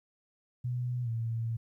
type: tone with pitch glide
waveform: sine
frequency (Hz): 123.4 to 114.47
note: B2 to A#2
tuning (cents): -1 to -31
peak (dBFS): -30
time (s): 0.64-1.57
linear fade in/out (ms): 10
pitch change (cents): -130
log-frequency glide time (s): 1.03-1.09
effects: 12-bit